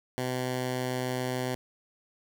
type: tone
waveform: 10% pulse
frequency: 127 Hz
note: B2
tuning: 49 cents sharp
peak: -21 dBFS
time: 0.18-1.55 s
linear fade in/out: 0 ms
effects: none